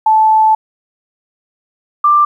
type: tone pair in turn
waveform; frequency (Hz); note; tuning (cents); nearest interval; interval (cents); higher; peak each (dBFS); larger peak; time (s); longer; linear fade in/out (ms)
sine; 873 / 1182.9; A5 / D6; -14 / +12; perfect fourth; 526; second; -6; neither; 0.06-0.55 / 2.04-2.25; first; 5
effects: 8-bit